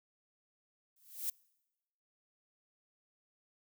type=noise with exponential growth; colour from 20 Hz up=violet; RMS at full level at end=-33 dBFS; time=0.96-1.3 s; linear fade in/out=5 ms; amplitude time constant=73 ms; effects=noise-tail reverb RT60 1.0 s tail -26 dB re dry